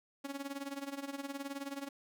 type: tone with tremolo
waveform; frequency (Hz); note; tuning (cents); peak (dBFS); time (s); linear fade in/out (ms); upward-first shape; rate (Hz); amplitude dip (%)
sawtooth; 278.2; C#4; +6; -33; 0.24-1.89; 10; sine; 19; 80
effects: none